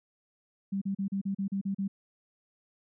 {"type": "tone bursts", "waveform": "sine", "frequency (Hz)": 196, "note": "G3", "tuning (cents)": 0, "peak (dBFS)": -28, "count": 9, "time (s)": [0.72, 1.88], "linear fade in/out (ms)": 10, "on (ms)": 96, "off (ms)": 37, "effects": []}